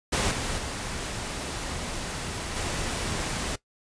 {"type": "noise with level steps", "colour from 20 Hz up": "pink", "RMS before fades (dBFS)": [-25, -30, -33, -30], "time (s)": [0.12, 3.56], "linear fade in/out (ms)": 10, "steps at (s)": [0.31, 0.58, 2.56], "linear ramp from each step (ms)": 2, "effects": ["noise-tail reverb RT60 0.1 s tail -18 dB re dry", "resampled to 22050 Hz"]}